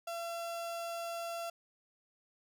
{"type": "tone", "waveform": "35% pulse", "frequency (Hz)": 678, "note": "E5", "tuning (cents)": 49, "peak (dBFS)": -36, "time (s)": [0.07, 1.5], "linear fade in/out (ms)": 5, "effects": []}